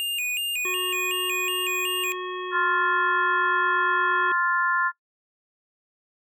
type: tone with vibrato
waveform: square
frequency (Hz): 2637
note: E7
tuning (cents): 0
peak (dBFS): -25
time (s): 0-2.12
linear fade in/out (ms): 0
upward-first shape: square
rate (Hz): 2.7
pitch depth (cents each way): 110
type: harmonic tone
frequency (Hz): 365.4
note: F#4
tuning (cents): -22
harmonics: 1 / 3 / 5 / 7 / 9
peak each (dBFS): -31 / -34 / -39 / -43 / -41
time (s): 0.65-4.32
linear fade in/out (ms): 2
type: chord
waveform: sine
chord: F major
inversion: second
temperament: just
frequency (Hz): 1047.7 / 1396.9 / 1746.1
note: C6 / F6 / A6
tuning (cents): +2 / 0 / -14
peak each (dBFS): -25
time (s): 2.51-4.92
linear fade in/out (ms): 50
effects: noise-tail reverb RT60 0.1 s tail -18 dB re dry